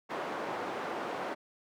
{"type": "band-pass noise", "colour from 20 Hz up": "white", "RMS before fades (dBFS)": -37, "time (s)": [0.09, 1.35], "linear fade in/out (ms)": 20, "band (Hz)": [290, 940], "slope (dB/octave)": 12, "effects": []}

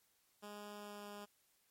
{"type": "tone with pitch glide", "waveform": "10% pulse", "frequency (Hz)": [206.9, 205.2], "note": ["G#3", "G#3"], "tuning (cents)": [-6, -21], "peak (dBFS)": -40, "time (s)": [0.42, 1.26], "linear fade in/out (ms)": 20, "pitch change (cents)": -15, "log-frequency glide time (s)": [0.77, 1.08], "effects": ["white hiss -75 dBFS RMS until 1.7 s", "MP3 64 kbps"]}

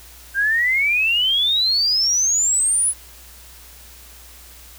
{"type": "exponential sweep", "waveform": "sine", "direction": "up", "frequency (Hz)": [1568, 10370], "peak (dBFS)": -15, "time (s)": [0.34, 2.94], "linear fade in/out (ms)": 50, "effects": ["added 60 Hz sine -45 dBFS peak until 4.78 s", "white hiss -44 dBFS RMS until 4.78 s"]}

